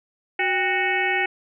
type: harmonic tone with a mistuned harmonic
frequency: 370 Hz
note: F#4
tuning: in tune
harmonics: 1 / 2 / 4 / 5 / 6 / 7 / 8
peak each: -28 / -26 / -30 / -25 / -25 / -29 / -36 dBFS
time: 0.39-1.26 s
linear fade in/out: 5 ms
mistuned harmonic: 2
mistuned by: +120 cents
effects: none